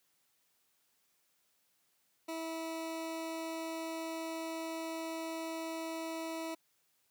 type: tone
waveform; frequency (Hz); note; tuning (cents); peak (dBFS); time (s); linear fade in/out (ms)
20% pulse; 325.4; E4; -22; -33; 2.28-6.55; 10
effects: white hiss -75 dBFS RMS until 7.1 s + high-pass 100 Hz 12 dB/octave